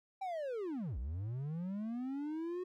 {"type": "linear two-way sweep", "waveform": "triangle", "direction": "down then up", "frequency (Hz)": [790, 55, 369.2], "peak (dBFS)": -35, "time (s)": [0.21, 2.64], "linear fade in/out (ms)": 10, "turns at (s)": 0.98, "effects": []}